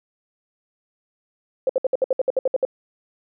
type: tone bursts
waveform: sine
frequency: 523.3 Hz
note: C5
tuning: in tune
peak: -15 dBFS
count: 12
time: 1.67-2.651 s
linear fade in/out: 2 ms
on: 24 ms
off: 63 ms
effects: none